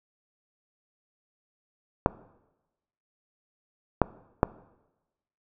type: clicks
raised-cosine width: 1 ms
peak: -4 dBFS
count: 3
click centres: 2.061 / 4.017 / 4.431 s
effects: noise-tail reverb RT60 1.0 s tail -20 dB re dry